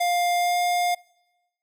square tone with pitch glide, 703 to 707.9 Hz, F5 to F5, +11 to +23 cents, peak -21 dBFS, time 0-0.95 s, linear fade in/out 10 ms, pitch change +12 cents, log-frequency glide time 0.37-0.56 s, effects noise-tail reverb RT60 1.0 s tail -25 dB re dry

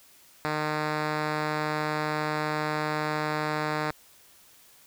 5% pulse tone with low-pass filter, 152.6 Hz, D#3, 33 cents flat, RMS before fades -29 dBFS, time 0.45-3.91 s, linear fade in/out 0 ms, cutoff 4400 Hz, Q 0.61, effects white hiss -56 dBFS RMS until 4.86 s

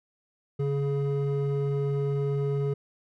triangle tone pair together, 141.4 / 419.7 Hz, C#3 / G#4, +35 / +18 cents, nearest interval octave + perfect fifth, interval 1883 cents, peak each -23 / -26 dBFS, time 0.59-2.74 s, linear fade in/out 10 ms, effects tanh soft clip ceiling -19 dBFS

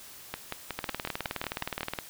two click trains, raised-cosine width 0.3 ms, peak -16 / -15 dBFS, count 9 / 24, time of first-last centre 0.34-1.808 / 0.79-1.988 s, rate 5.45 / 19.2 Hz, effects white hiss -48 dBFS RMS until 2.09 s

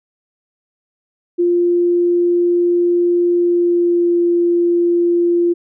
sine tone with pitch glide, 349.2 to 345.8 Hz, F4 to F4, 0 to -17 cents, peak -11 dBFS, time 1.38-5.54 s, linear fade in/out 20 ms, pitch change -17 cents, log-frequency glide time 3.34-4.2 s, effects none

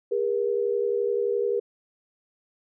sine tone pair together, 405.8 / 477.4 Hz, G#4 / A#4, -40 / +41 cents, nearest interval minor third, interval 281 cents, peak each -25 dBFS, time 0.11-1.6 s, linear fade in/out 10 ms, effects none

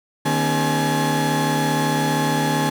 35% pulse tone cluster, 153.3 / 236.1 / 268.9 / 404.8 / 849 Hz, D#3 / A#3 / C4 / G#4 / G#5, -25 / +22 / +47 / -44 / +38 cents, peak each -21 / -25 / -23 / -28 / -21 dBFS, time 0.25-2.7 s, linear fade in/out 10 ms, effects none

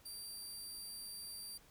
20% pulse tone, 4699 Hz, D8, in tune, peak -40 dBFS, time 0.05-1.58 s, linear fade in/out 10 ms, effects pink hiss -65 dBFS RMS until 1.7 s

